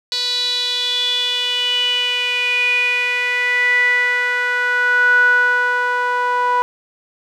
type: tone with band-pass filter sweep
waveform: sawtooth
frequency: 492.1 Hz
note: B4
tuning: 6 cents flat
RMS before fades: -17 dBFS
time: 0.12-6.62 s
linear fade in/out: 0 ms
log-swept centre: 4200 to 1100 Hz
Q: 8.9
effects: none